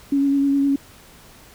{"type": "tone with vibrato", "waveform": "sine", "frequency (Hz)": 278.6, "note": "C#4", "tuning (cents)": 9, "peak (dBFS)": -15, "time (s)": [0.12, 0.76], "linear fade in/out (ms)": 5, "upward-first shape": "sine", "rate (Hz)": 9.7, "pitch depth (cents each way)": 19, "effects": ["pink hiss -47 dBFS RMS until 1.54 s"]}